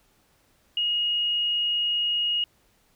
sine tone, 2875 Hz, F7, 50 cents sharp, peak -22 dBFS, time 0.77-2.44 s, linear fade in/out 2 ms, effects pink hiss -64 dBFS RMS until 2.95 s

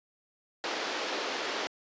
pink band-pass noise, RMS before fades -34 dBFS, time 0.64-1.67 s, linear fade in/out 0 ms, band 340 to 5400 Hz, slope 24 dB/octave, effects resampled to 16000 Hz

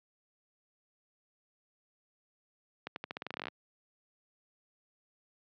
accelerating click train, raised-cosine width 0.3 ms, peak -21 dBFS, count 16, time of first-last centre 2.87-3.483 s, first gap 91 ms, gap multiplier 0.87, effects high-pass 150 Hz 12 dB/octave + low-pass 4000 Hz 12 dB/octave

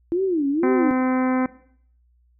sine tone with vibrato, 327 Hz, E4, 14 cents flat, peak -18 dBFS, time 0.12-0.91 s, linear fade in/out 0 ms, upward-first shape sine, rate 2.1 Hz, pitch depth 290 cents each way
harmonic tone, 257 Hz, C4, 31 cents flat, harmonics 1 / 2 / 3 / 4 / 5 / 6 / 7 / 8 / 9, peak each -19 / -28 / -30 / -31 / -35 / -35 / -40 / -37 / -42 dBFS, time 0.63-1.46 s, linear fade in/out 2 ms
effects noise-tail reverb RT60 0.6 s tail -17 dB re dry + added 60 Hz sine -57 dBFS peak until 2.39 s

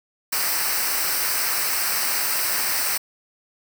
white noise with comb filter, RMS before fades -23 dBFS, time 0.32-2.98 s, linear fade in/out 10 ms, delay 0.29 ms, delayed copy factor -0.7, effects none

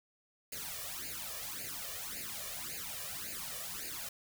white noise with flanger, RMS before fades -42 dBFS, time 0.52-4.09 s, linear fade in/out 5 ms, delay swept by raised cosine 0.43 to 1.73 ms, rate 1.8 Hz, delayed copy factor +0.95, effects none

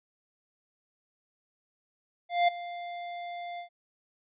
square tone with ADSR envelope, 698.5 Hz, F5, in tune, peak -20 dBFS, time 2.29-3.69 s, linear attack 190 ms, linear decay 10 ms, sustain -17 dB, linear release 100 ms, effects resampled to 8000 Hz

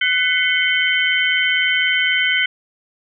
sine tone cluster, 1497 / 2026 / 2190 / 3074 Hz, F#6 / B6 / C#7 / G7, +20 / +44 / -22 / -35 cents, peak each -20 dBFS, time 0.01-2.46 s, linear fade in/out 5 ms, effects none

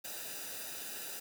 white noise with comb filter, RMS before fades -43 dBFS, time 0.04-1.2 s, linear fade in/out 10 ms, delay 0.92 ms, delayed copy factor -0.7, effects none

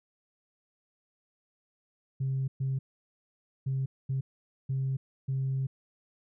sine tone bursts at uneven times, 133.6 Hz, C3, 36 cents sharp, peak -26 dBFS, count 6, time 2.2-2.48 / 2.6-2.79 / 3.66-3.86 / 4.09-4.21 / 4.69-4.97 / 5.28-5.67 s, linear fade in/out 10 ms, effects tanh soft clip ceiling -24 dBFS

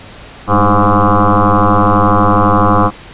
sine tone with frequency modulation, 516 Hz, C5, 24 cents flat, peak -6 dBFS, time 0.47-2.91 s, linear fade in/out 50 ms, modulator 102 Hz, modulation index 7.3, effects pink hiss -34 dBFS RMS until 3.13 s + resampled to 8000 Hz

